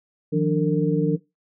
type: tone cluster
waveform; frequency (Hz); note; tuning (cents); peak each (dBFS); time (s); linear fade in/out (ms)
sine; 157.6 / 177.1 / 294.2 / 455.9; D#3 / F3 / D4 / A#4; +23 / +24 / +3 / -39; -23; 0.32-1.17; 20
effects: noise-tail reverb RT60 0.2 s tail -18 dB re dry